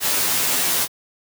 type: noise with comb filter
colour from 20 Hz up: white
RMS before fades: -20 dBFS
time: 0-0.88 s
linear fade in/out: 50 ms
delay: 12 ms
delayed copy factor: +0.75
effects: high-pass 100 Hz 12 dB/octave